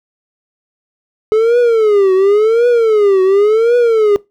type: tone with vibrato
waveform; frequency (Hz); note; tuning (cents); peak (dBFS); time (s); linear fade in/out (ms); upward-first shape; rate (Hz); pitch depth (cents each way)
triangle; 427; G#4; +48; -5; 1.32-4.16; 0; triangle; 0.92; 240
effects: noise-tail reverb RT60 0.2 s tail -21 dB re dry